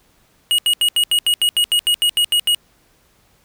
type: tone bursts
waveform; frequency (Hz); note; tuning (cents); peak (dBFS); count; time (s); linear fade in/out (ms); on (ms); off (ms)
square; 2889; F#7; -42; -13; 14; 0.51-2.547; 0; 74; 77
effects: pink hiss -57 dBFS RMS until 3.44 s